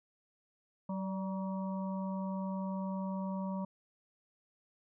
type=harmonic tone with a mistuned harmonic; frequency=190 Hz; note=F#3; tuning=46 cents sharp; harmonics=1 / 3 / 5 / 6; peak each=-35 / -44 / -44 / -52 dBFS; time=0.89-3.65 s; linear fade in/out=5 ms; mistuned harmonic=3; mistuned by=+38 cents; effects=none